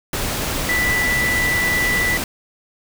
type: tone in noise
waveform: sine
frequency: 1975.5 Hz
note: B6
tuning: in tune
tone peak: -17 dBFS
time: 0.69-2.17 s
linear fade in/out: 2 ms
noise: pink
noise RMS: -23 dBFS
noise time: 0.13-2.24 s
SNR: +3 dB
effects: none